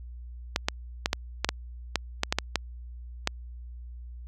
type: clicks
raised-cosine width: 0.2 ms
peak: -6 dBFS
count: 12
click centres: 0.561 / 0.685 / 1.059 / 1.131 / 1.446 / 1.49 / 1.957 / 2.234 / 2.325 / 2.386 / 2.557 / 3.274 s
effects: added 60 Hz sine -39 dBFS peak until 4.27 s